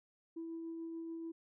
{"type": "tone with tremolo", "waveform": "sine", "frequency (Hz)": 329.6, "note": "E4", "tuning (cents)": 0, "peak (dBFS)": -39, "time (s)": [0.36, 1.32], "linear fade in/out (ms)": 10, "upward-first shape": "triangle", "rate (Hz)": 6.9, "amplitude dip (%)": 25, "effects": ["tanh soft clip ceiling -37 dBFS"]}